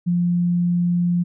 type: tone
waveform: sine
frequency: 174.9 Hz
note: F3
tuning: 3 cents sharp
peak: -16 dBFS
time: 0.06-1.24 s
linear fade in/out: 20 ms
effects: none